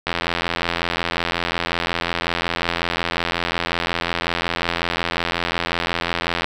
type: click train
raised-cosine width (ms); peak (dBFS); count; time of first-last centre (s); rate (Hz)
0.3; -4; 546; 0.07-6.444; 85.5
effects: 7-bit